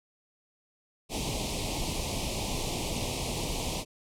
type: band-stop noise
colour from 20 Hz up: pink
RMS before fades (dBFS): -32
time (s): 1.09-3.85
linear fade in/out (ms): 50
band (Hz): 1000 to 2300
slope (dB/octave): 48
effects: low-pass 10000 Hz 12 dB/octave